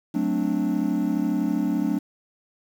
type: chord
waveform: triangle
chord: D dominant seventh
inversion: first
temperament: equal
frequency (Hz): 185 / 220 / 261.6 / 293.7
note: F#3 / A3 / C4 / D4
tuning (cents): 0 / 0 / 0 / 0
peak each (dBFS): -26 / -25 / -26 / -23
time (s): 0.14-1.99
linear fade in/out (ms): 10
effects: 8-bit